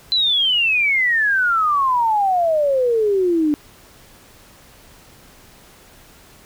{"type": "exponential sweep", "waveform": "sine", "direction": "down", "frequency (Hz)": [4071, 290.5], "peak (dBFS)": -14, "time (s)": [0.12, 3.54], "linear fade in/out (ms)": 0, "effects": ["pink hiss -47 dBFS RMS until 6.45 s"]}